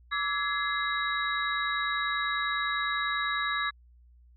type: tone cluster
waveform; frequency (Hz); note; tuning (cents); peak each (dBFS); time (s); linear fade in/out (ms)
sine; 1158 / 1308 / 1680 / 2065 / 3836; D6 / E6 / G#6 / C7 / A#7; -25 / -14 / +19 / -23 / +49; -32 / -37 / -31 / -36 / -35; 0.11-3.71; 20
effects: added 60 Hz sine -54 dBFS peak until 4.36 s